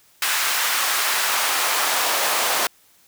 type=noise with high-pass filter sweep; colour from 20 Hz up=pink; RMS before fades=-21 dBFS; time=0.22-2.67 s; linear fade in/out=2 ms; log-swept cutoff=1400 to 670 Hz; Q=1.1; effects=white hiss -56 dBFS RMS until 3.07 s